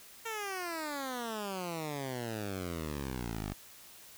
10% pulse exponential sweep, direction down, 461.4 to 48.5 Hz, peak -28 dBFS, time 0.25-3.54 s, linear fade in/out 10 ms, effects white hiss -54 dBFS RMS until 4.17 s

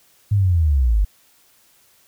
sine linear sweep, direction down, 105.4 to 46.1 Hz, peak -13 dBFS, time 0.31-1.05 s, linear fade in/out 10 ms, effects white hiss -56 dBFS RMS until 2.07 s

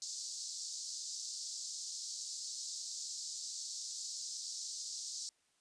pink band-pass noise, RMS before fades -44 dBFS, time 0.02-5.29 s, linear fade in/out 0 ms, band 4400 to 7900 Hz, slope 48 dB/octave, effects white hiss -75 dBFS RMS until 5.6 s + resampled to 22050 Hz

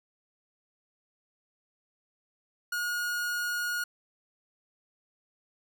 45% pulse tone, 1439 Hz, F#6, 49 cents flat, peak -29 dBFS, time 2.72-3.84 s, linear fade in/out 5 ms, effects none

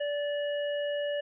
harmonic tone, 581 Hz, D5, 19 cents flat, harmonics 1 / 3 / 5, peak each -29 / -40 / -41 dBFS, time 0-1.21 s, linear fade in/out 10 ms, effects none

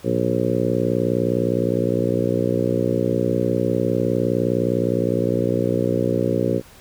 harmonic tone with a mistuned harmonic, 59.7 Hz, A#1, 42 cents sharp, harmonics 2 / 3 / 4 / 5 / 6 / 7 / 8 / 9, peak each -26 / -26 / -26 / -26 / -26 / -26 / -26 / -26 dBFS, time 0.03-6.62 s, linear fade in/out 50 ms, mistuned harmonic 2, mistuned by -79 cents, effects pink hiss -47 dBFS RMS until 6.8 s

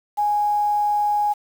sine tone with quantisation, 830.6 Hz, G#5, in tune, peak -17 dBFS, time 0.17-1.34 s, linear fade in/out 20 ms, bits 7, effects none

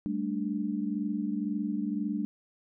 sine chord, G suspended second, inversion none, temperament equal with one note detuned, 198.05 / 220 / 293.7 Hz, G3 / A3 / D4, +18 / 0 / 0 cents, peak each -33 dBFS, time 0.06-2.25 s, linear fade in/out 0 ms, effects none

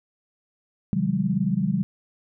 sine chord, Ab dominant seventh, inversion first, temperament equal with one note detuned, 130.81 / 155.56 / 185 / 203.3 Hz, C3 / Eb3 / Gb3 / Ab3, 0 / 0 / 0 / -37 cents, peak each -30 / -28 / -24 / -25 dBFS, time 0.93-1.83 s, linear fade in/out 0 ms, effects none

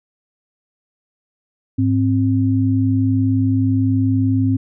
sine tone pair together, 104.7 / 263.8 Hz, G#2 / C4, +15 / +14 cents, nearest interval octave + major third, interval 1599 cents, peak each -16 dBFS, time 1.78-4.57 s, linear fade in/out 10 ms, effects none

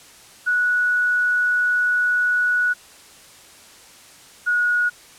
sine tone pair in turn, 1469 / 1453 Hz, F#6 / F#6, -13 / -32 cents, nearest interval unison, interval 19 cents, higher first, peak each -16 dBFS, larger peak neither, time 0.46-2.74 / 4.46-4.9 s, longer first, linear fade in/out 20 ms, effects white hiss -46 dBFS RMS until 5.18 s + low-pass 10000 Hz 12 dB/octave

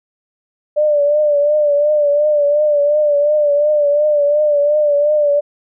sine tone with vibrato, 590 Hz, D5, 8 cents sharp, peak -10 dBFS, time 0.76-5.41 s, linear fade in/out 20 ms, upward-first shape triangle, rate 2.8 Hz, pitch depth 59 cents each way, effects none

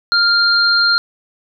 sine tone pair together, 1400 / 4192 Hz, F6 / C8, +4 / +2 cents, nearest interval octave + perfect fifth, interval 1898 cents, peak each -13 dBFS, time 0.12-0.98 s, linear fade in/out 0 ms, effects none

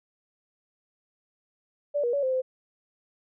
sine tone with pitch steps, 580 / 479.7 / 566 / 520 / 516 Hz, D5 / A#4 / C#5 / C5 / C5, -22 / +50 / +36 / -11 / -24 cents, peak -23 dBFS, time 1.94-2.42 s, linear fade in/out 20 ms, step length 96 ms, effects none

